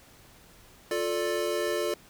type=chord; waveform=square; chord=D minor; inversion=first; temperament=equal with one note detuned; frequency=352.9 / 440 / 587.3 Hz; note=F4 / A4 / D5; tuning=+18 / 0 / 0 cents; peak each=-32 dBFS; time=0.91-1.94 s; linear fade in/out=2 ms; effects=pink hiss -55 dBFS RMS until 2.09 s